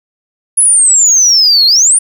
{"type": "exponential two-way sweep", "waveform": "sine", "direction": "down then up", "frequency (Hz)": [10548, 4164, 9750], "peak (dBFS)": -3, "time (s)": [0.57, 1.99], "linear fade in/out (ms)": 10, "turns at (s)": 1.66, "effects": ["tanh soft clip ceiling -1 dBFS", "7-bit"]}